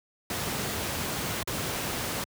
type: noise with dropouts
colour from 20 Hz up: pink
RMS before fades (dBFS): -31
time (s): 0.3-2.24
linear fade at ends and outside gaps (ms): 2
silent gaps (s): 1.43-1.474
effects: high-pass 80 Hz 12 dB/octave